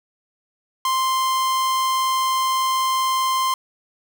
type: tone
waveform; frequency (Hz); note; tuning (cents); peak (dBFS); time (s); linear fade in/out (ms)
45% pulse; 1046.5; C6; 0; -18; 0.85-3.54; 2
effects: none